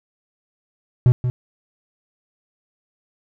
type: tone with echo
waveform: triangle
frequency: 124.3 Hz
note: B2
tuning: 12 cents sharp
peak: -7 dBFS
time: 1.06-1.12 s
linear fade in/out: 0 ms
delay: 180 ms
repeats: 1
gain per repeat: -9 dB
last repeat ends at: 1.3 s
effects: none